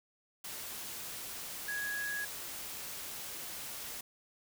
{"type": "tone in noise", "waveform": "sine", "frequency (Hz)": 1665, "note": "G#6", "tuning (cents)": 4, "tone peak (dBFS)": -35, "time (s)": [1.68, 2.25], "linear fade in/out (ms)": 5, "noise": "white", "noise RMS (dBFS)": -43, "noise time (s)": [0.44, 4.01], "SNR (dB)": 5, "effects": []}